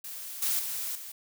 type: noise with level steps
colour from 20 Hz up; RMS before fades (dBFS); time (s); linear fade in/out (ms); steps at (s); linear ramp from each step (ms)
blue; -40 / -28 / -34 / -42; 0.04-1.12; 5; 0.42 / 0.59 / 0.95; 5
effects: none